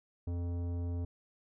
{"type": "tone with tanh clipping", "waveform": "sine", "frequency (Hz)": 86.8, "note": "F2", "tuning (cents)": -10, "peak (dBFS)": -35, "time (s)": [0.27, 1.05], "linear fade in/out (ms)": 5, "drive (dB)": 14, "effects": []}